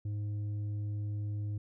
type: tone with tanh clipping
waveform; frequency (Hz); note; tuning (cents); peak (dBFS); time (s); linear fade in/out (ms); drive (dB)
sine; 103.83; G#2; 0; -34; 0.05-1.58; 5; 5
effects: none